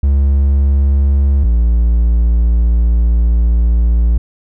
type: tone pair in turn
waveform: triangle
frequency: 69.3 / 57.56 Hz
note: C#2 / A#1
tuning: 0 / -21 cents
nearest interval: minor third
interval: 321 cents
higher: first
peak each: -6 dBFS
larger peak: neither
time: 0.03-1.44 / 1.44-4.18 s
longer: second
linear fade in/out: 5 ms
effects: none